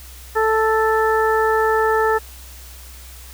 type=harmonic tone; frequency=440 Hz; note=A4; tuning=in tune; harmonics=1 / 2 / 3 / 4; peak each=-17 / -20 / -22 / -23 dBFS; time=0.35-2.19 s; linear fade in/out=20 ms; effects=added 63 Hz sine -38 dBFS peak until 3.33 s + white hiss -42 dBFS RMS until 3.33 s